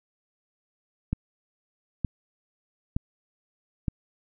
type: click train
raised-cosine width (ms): 5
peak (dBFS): -13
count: 4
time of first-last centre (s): 1.13-3.882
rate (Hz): 1.09
effects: none